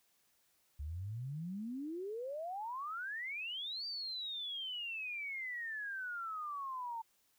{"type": "exponential two-way sweep", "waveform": "sine", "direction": "up then down", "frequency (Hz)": [69, 4699, 897], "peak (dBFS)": -39, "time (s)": [0.79, 7.02], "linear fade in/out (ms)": 10, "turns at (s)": 3.86, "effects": ["white hiss -74 dBFS RMS until 7.38 s"]}